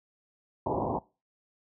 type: low-pass noise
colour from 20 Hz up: white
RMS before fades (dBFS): -30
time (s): 0.66-0.99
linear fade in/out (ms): 5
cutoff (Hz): 1000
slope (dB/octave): 96
effects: noise-tail reverb RT60 0.3 s tail -22 dB re dry + high-pass 60 Hz 12 dB/octave